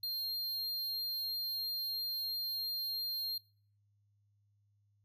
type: tone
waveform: square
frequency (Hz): 4201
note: C8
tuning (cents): +6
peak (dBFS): -36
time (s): 0.03-3.38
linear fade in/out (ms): 5
effects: noise-tail reverb RT60 0.5 s tail -23 dB re dry + added 102 Hz sine -70 dBFS peak until 5.04 s